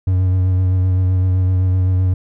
triangle tone with vibrato, 92.5 Hz, F#2, in tune, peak -10 dBFS, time 0.07-2.14 s, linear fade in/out 5 ms, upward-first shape sine, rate 7.8 Hz, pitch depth 22 cents each way, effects none

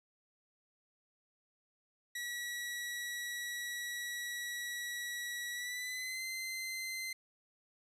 sawtooth tone with pitch glide, 1931 to 2070 Hz, B6 to C7, -39 to -19 cents, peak -35 dBFS, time 2.15-7.13 s, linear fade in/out 5 ms, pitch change +120 cents, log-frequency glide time 5.52-6.23 s, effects resampled to 32000 Hz

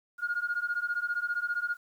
sine beating tone pair, 1420 / 1435 Hz, F6 / F6, +28 / +47 cents, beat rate 15 Hz, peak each -31 dBFS, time 0.18-1.77 s, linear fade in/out 50 ms, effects tanh soft clip ceiling -22 dBFS + 10-bit

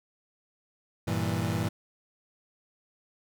30% pulse chord, E diminished, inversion first, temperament equal, 98 / 116.54 / 164.81 Hz, G2 / Bb2 / E3, 0 / 0 / 0 cents, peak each -29 dBFS, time 1.07-1.69 s, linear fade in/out 10 ms, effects none

